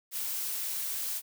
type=noise; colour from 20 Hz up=blue; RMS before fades=-34 dBFS; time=0.11-1.22 s; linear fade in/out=50 ms; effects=none